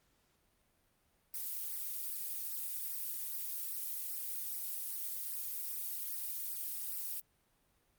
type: noise with flanger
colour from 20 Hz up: violet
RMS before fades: -40 dBFS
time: 1.34-7.2 s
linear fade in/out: 2 ms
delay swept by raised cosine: 0.28 to 3.68 ms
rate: 2.5 Hz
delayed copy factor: -0.85
effects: pink hiss -74 dBFS RMS until 7.98 s + Opus 48 kbps